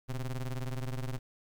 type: ring-modulated tone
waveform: square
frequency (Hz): 65.41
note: C2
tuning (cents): 0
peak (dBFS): -31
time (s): 0.08-1.19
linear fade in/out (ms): 20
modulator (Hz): 55.8
effects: 11-bit